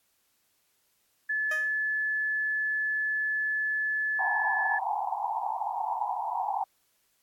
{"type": "tone", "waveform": "sine", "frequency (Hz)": 1726, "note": "A6", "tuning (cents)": -34, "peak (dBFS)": -26, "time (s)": [1.29, 4.79], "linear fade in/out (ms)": 10}
{"type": "tone with exponential decay", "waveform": "15% pulse", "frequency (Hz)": 622.3, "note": "D#5", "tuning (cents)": 0, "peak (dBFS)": -26, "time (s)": [1.51, 1.79], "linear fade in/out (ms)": 5, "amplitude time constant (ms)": 59}
{"type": "band-pass noise", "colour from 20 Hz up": "white", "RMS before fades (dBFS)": -31, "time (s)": [4.19, 6.64], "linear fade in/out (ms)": 2, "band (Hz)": [740, 960], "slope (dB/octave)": 96}
{"effects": ["white hiss -71 dBFS RMS until 7.22 s", "AAC 64 kbps"]}